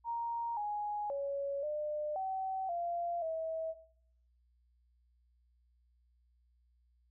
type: tone with pitch steps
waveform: sine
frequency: 934 / 832 / 559 / 601 / 763 / 690 / 646 Hz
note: A#5 / G#5 / C#5 / D5 / G5 / F5 / E5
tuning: +3 / +3 / +14 / +40 / -47 / -21 / -35 cents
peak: -34 dBFS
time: 0.04-3.75 s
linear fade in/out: 50 ms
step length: 530 ms
effects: noise-tail reverb RT60 0.7 s tail -17 dB re dry + added 60 Hz sine -68 dBFS peak until 7.1 s